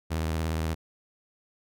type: tone with vibrato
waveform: sawtooth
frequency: 80.1 Hz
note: E2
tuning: 49 cents flat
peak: -23 dBFS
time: 0.1-0.75 s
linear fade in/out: 20 ms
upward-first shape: triangle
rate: 17 Hz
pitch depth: 74 cents each way
effects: none